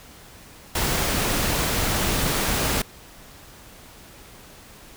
pink noise, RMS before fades -23 dBFS, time 0.75-2.82 s, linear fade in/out 5 ms, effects pink hiss -46 dBFS RMS until 4.96 s

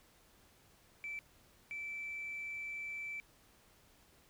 sine tone bursts at uneven times, 2325 Hz, D7, 18 cents flat, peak -39 dBFS, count 2, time 1.04-1.19 / 1.71-3.2 s, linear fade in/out 0 ms, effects tanh soft clip ceiling -36 dBFS + pink hiss -66 dBFS RMS until 4.29 s

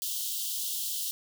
white high-pass noise, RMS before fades -33 dBFS, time 0.02-1.11 s, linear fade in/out 0 ms, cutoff 2900 Hz, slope 96 dB/octave, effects none

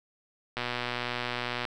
click train, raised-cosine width 0.3 ms, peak -15 dBFS, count 133, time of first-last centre 0.57-1.652 s, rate 122 Hz, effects none

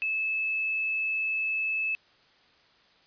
sine tone, 2609 Hz, E7, 18 cents flat, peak -26 dBFS, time 0.02-1.95 s, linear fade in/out 0 ms, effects white hiss -61 dBFS RMS until 3.06 s + resampled to 11025 Hz

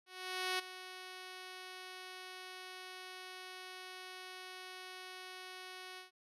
5% pulse tone with ADSR envelope, 370 Hz, F#4, in tune, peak -22 dBFS, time 0.06-6.11 s, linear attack 530 ms, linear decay 12 ms, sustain -14 dB, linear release 130 ms, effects low-pass 10000 Hz 12 dB/octave

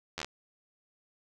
slowing click train, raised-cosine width 0.2 ms, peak -18 dBFS, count 6, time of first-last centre 0.18-0.246 s, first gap 11 ms, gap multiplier 1.09, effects none

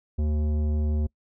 triangle tone with tanh clipping, 75.5 Hz, D2, 48 cents sharp, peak -24 dBFS, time 0.18-1.07 s, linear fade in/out 10 ms, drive 17 dB, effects noise-tail reverb RT60 0.1 s tail -25 dB re dry

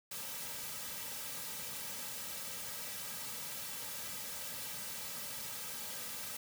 white noise with comb filter, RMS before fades -43 dBFS, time 0.11-6.37 s, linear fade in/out 5 ms, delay 2.8 ms, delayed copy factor -0.85, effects none

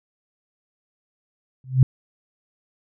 sine tone with exponential growth, 130 Hz, C3, 11 cents flat, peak -6 dBFS, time 1.64-1.83 s, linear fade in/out 2 ms, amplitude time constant 41 ms, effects none

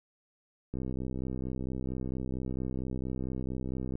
click train, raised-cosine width 3 ms, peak -23 dBFS, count 208, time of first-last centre 0.74-3.954 s, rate 64.4 Hz, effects none

